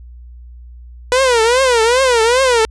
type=tone with vibrato; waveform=sawtooth; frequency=487.4 Hz; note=B4; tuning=23 cents flat; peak=-6 dBFS; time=1.12-2.65 s; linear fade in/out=0 ms; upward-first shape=triangle; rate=2.5 Hz; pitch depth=190 cents each way; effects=added 60 Hz sine -33 dBFS peak until 2.7 s + resampled to 22050 Hz